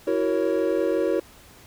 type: chord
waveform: triangle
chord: F# dominant seventh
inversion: third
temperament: equal with one note detuned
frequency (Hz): 329.6 / 375.2 / 466.2 / 554.4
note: E4 / F#4 / A#4 / C#5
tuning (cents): 0 / +24 / 0 / 0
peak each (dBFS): -24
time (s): 0.07-1.2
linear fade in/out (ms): 5
effects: pink hiss -50 dBFS RMS until 1.66 s